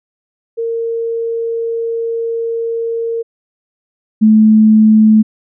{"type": "tone pair in turn", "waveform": "sine", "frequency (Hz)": [459.7, 216.9], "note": ["A#4", "A3"], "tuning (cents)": [-24, -25], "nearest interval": "octave + minor second", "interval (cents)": 1301, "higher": "first", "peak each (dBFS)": [-15, -4], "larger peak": "second", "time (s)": [[0.57, 3.23], [4.21, 5.23]], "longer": "first", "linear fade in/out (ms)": 20, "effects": []}